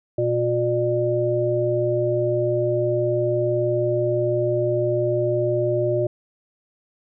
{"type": "harmonic tone", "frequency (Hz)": 119.8, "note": "A#2", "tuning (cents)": 48, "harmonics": [1, 3, 5], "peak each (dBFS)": [-25, -22, -22], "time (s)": [0.18, 6.07], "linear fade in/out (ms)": 5, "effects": []}